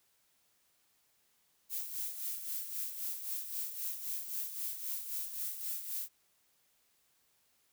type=noise with tremolo; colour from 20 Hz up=violet; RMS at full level=-37 dBFS; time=1.69-6.09 s; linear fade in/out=50 ms; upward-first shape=sine; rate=3.8 Hz; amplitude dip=60%; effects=white hiss -73 dBFS RMS until 7.72 s